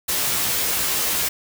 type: noise with comb filter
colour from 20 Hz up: white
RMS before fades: -22 dBFS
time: 0.08-1.29 s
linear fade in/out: 10 ms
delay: 15 ms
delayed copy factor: +0.8
effects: none